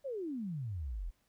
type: exponential sweep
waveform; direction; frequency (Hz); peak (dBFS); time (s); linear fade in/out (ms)
sine; down; 580 to 36.93; -36; 0.04-1.11; 20
effects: pink hiss -75 dBFS RMS until 1.28 s